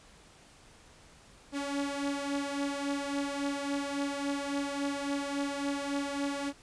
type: beating tone pair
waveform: sawtooth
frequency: 280.8 / 284.4 Hz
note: C#4 / C#4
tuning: +22 / +45 cents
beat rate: 3.6 Hz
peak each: -29 / -33 dBFS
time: 1.52-6.53 s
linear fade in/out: 50 ms
effects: pink hiss -57 dBFS RMS until 6.62 s + resampled to 22050 Hz